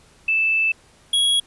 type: tone pair in turn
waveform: sine / square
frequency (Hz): 2637 / 3322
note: E7 / G#7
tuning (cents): 0 / 0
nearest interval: major third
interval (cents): 400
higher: second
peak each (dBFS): -16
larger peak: neither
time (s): 0.28-0.72 / 1.13-1.4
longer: first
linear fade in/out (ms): 5
effects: pink hiss -53 dBFS RMS until 1.46 s + resampled to 24000 Hz